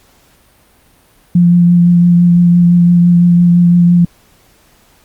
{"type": "tone with vibrato", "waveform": "sine", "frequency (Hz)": 174.1, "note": "F3", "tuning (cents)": -5, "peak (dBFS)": -4, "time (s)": [1.35, 4.05], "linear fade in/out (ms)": 5, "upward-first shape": "triangle", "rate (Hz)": 5.9, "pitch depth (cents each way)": 17, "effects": ["pink hiss -49 dBFS RMS until 5.04 s", "Opus 48 kbps"]}